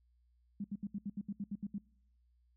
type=tone bursts; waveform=sine; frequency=202.3 Hz; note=G#3; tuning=45 cents flat; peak=-36 dBFS; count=11; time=0.6-1.783 s; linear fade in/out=5 ms; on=43 ms; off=71 ms; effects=noise-tail reverb RT60 0.8 s tail -26 dB re dry + added 60 Hz sine -68 dBFS peak until 2.56 s

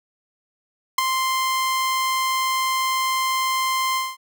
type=tone with ADSR envelope; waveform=sawtooth; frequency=1046 Hz; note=C6; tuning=1 cent flat; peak=-8 dBFS; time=0.98-4.17 s; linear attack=6 ms; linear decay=7 ms; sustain=-8 dB; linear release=210 ms; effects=none

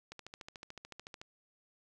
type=click train; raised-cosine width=0.2 ms; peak=-29 dBFS; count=16; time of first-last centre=0.12-1.215 s; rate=13.7 Hz; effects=none

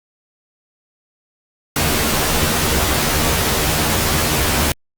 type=noise with comb filter; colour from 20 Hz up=pink; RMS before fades=-17 dBFS; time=1.76-4.72 s; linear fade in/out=2 ms; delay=13 ms; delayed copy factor=+0.9; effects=Opus 48 kbps

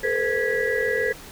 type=tone cluster; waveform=sine; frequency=426.8 / 466.6 / 513 / 1659 / 1952 Hz; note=G#4 / A#4 / C5 / G#6 / B6; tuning=+47 / +2 / -34 / -2 / -21 cents; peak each=-27 dBFS; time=0.03-1.13 s; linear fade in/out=10 ms; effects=pink hiss -42 dBFS RMS until 1.31 s

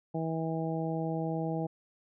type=harmonic tone; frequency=161.9 Hz; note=E3; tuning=31 cents flat; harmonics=1 / 2 / 3 / 4 / 5; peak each=-33 / -36 / -38 / -39 / -40 dBFS; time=0.14-1.67 s; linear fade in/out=10 ms; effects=none

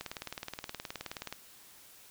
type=click train; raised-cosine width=0.2 ms; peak=-21 dBFS; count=26; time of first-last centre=0.01-1.326 s; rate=19 Hz; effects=white hiss -56 dBFS RMS until 2.1 s

